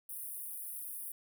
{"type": "high-pass noise", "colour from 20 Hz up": "pink", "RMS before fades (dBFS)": -43, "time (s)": [0.09, 1.12], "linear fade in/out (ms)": 5, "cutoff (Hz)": 9300, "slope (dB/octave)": 96, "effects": []}